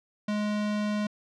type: tone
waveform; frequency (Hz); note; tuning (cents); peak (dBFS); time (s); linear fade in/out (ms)
square; 209.4; G#3; +15; -27; 0.28-1.07; 5
effects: low-pass 5000 Hz 12 dB/octave